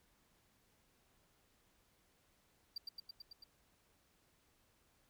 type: tone with echo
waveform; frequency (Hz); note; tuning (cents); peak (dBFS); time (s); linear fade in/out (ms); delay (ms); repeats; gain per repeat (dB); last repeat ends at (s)
triangle; 4700; D8; +1; -39; 2.76-2.78; 5; 110; 6; -2; 3.44
effects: pink hiss -74 dBFS RMS until 5.09 s